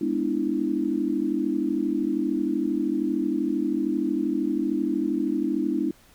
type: chord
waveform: sine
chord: E dominant seventh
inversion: first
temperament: just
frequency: 206 / 247.2 / 296.7 / 329.6 Hz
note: G#3 / B3 / D4 / E4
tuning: -14 / +2 / +18 / 0 cents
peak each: -31 / -29 / -26 / -27 dBFS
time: 0.01-5.91 s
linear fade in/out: 5 ms
effects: pink hiss -56 dBFS RMS until 6.14 s